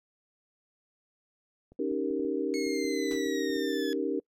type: clicks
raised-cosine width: 2 ms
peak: -40 dBFS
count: 10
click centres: 1.72 / 1.916 / 2.107 / 2.197 / 2.249 / 2.666 / 2.847 / 3.262 / 3.501 / 3.563 s
type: chord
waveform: sine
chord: Eb dominant seventh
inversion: third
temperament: equal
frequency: 277.2 / 311.1 / 392 / 466.2 Hz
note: Db4 / Eb4 / G4 / Bb4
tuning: 0 / 0 / 0 / 0 cents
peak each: -33 dBFS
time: 1.79-4.2 s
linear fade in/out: 5 ms
type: linear sweep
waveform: 20% pulse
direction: down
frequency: 2191 to 1696 Hz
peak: -32 dBFS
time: 2.54-3.93 s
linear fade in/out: 0 ms
type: noise with exponential decay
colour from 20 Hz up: pink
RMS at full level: -42 dBFS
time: 3.11-3.27 s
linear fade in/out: 0 ms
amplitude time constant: 34 ms
effects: noise-tail reverb RT60 0.1 s tail -25 dB re dry + low-pass 11000 Hz 12 dB/octave